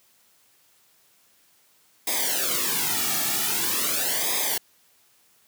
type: noise with flanger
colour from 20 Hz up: white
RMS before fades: -25 dBFS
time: 2.07-4.58 s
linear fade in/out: 5 ms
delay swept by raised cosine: 0.69 to 1.99 ms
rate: 0.44 Hz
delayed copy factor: -0.95
effects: white hiss -61 dBFS RMS until 5.47 s + high-pass 80 Hz 12 dB/octave